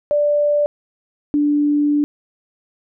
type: tone pair in turn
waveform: sine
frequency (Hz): 587.3 / 293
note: D5 / D4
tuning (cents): 0 / -4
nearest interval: octave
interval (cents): 1204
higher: first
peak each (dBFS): -13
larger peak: neither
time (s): 0.11-0.66 / 1.34-2.04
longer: second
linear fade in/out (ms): 0
effects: none